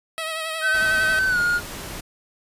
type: tone with vibrato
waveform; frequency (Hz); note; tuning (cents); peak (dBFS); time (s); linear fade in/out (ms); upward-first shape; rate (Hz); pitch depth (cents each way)
10% pulse; 641; E5; -49; -18; 0.18-1.19; 0; triangle; 11; 42
type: tone with pitch glide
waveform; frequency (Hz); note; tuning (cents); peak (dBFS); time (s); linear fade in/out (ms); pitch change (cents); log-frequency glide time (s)
triangle; 1530 to 1427.5; G6 to F6; -42 to +37; -16; 0.61-1.61; 50; -121; 1.28-1.39
type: noise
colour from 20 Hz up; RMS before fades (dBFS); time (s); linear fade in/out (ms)
pink; -34; 0.74-2.01; 10
effects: resampled to 32000 Hz